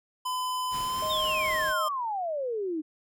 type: tone with pitch glide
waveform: square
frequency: 1011 to 1053.3 Hz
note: B5 to C6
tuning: +40 to +11 cents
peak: -29 dBFS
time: 0.25-1.89 s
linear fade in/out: 10 ms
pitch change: +71 cents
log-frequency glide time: 0.8-1.19 s
type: noise with tremolo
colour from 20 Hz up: pink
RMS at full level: -41 dBFS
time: 0.7-1.74 s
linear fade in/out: 50 ms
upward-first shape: sine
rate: 3.9 Hz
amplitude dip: 25%
type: tone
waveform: sine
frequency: 622.3 Hz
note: D#5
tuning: in tune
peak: -32 dBFS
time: 1.02-1.88 s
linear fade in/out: 5 ms
type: exponential sweep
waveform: sine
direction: down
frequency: 3800 to 300 Hz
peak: -28 dBFS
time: 1.09-2.82 s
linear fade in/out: 20 ms
effects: none